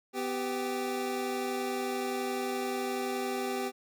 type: tone pair together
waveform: 25% pulse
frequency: 250.8 / 392 Hz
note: B3 / G4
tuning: +27 / 0 cents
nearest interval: minor sixth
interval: 773 cents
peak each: -32 / -29 dBFS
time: 0.13-3.72 s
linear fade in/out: 50 ms
effects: none